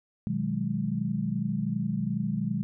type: chord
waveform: sine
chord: G# minor seventh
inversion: first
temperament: equal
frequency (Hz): 123.47 / 155.56 / 185 / 207.7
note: B2 / D#3 / F#3 / G#3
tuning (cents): 0 / 0 / 0 / 0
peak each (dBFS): -34 / -33 / -32 / -30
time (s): 0.27-2.63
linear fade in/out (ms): 0
effects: none